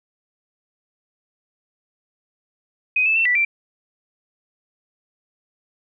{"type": "tone with pitch steps", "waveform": "sine", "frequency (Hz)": [2509, 2623, 2688, 1967, 2352], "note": ["D#7", "E7", "E7", "B6", "D7"], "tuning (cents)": [14, -9, 33, -7, 2], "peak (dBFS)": -15, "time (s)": [2.96, 3.45], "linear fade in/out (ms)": 5, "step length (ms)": 98, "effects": []}